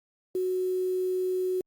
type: tone with quantisation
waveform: sine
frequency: 369.3 Hz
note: F#4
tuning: 3 cents flat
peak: -25 dBFS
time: 0.35-1.61 s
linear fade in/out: 2 ms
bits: 8
effects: Opus 48 kbps